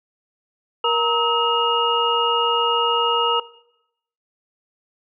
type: tone cluster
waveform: sine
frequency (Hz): 470 / 930 / 1283 / 2851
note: A#4 / A#5 / E6 / F7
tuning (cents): +14 / -4 / -47 / +35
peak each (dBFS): -22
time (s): 0.84-3.4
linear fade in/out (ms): 5
effects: noise-tail reverb RT60 0.8 s tail -18 dB re dry